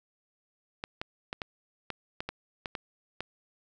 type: clicks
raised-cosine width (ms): 0.3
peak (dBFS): -18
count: 10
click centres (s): 0.839 / 1.015 / 1.329 / 1.418 / 1.903 / 2.205 / 2.29 / 2.658 / 2.752 / 3.206
effects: none